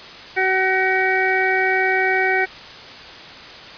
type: harmonic tone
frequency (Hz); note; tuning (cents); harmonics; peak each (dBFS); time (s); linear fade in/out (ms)
377.6; F#4; +35; 1 / 2 / 4 / 5 / 6; -22 / -22 / -22 / -22 / -22; 0.36-2.46; 20
effects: white hiss -37 dBFS RMS until 3.77 s + resampled to 11025 Hz